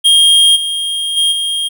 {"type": "tone with level steps", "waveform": "square", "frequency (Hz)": 3231, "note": "G#7", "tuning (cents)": -48, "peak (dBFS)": [-6, -16, -10, -15], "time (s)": [0.04, 1.69], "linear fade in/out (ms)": 20, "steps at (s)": [0.55, 1.16, 1.31], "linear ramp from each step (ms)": 20, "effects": []}